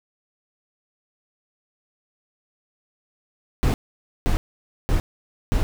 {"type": "noise bursts", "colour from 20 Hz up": "brown", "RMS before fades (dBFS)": -19, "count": 4, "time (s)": [3.63, 5.63], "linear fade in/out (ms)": 0, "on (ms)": 110, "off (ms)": 520, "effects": []}